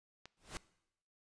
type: click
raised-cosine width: 0.2 ms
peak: -32 dBFS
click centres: 0.256 s
type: noise with exponential growth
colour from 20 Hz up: pink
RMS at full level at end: -40 dBFS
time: 0.37-0.57 s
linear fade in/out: 0 ms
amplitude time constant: 42 ms
effects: noise-tail reverb RT60 0.8 s tail -20 dB re dry + resampled to 22050 Hz